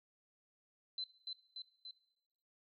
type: tone with echo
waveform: sine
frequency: 4050 Hz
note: B7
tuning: 43 cents sharp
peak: -38 dBFS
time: 0.98-1.04 s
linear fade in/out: 2 ms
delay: 290 ms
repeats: 3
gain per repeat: -3 dB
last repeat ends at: 1.91 s
effects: noise-tail reverb RT60 0.9 s tail -17 dB re dry